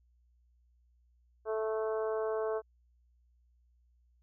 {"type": "harmonic tone", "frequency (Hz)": 219.1, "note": "A3", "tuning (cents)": -7, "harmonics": [2, 3, 4, 5, 6, 7], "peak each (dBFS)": [-32, -37, -45, -43, -48, -50], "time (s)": [1.45, 2.62], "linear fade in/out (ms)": 50, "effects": ["added 60 Hz sine -65 dBFS peak until 4.22 s"]}